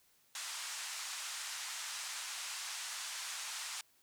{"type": "band-pass noise", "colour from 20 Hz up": "white", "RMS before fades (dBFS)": -43, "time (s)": [0.35, 3.81], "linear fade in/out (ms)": 2, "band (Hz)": [870, 8600], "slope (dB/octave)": 24, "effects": ["white hiss -70 dBFS RMS until 4.02 s"]}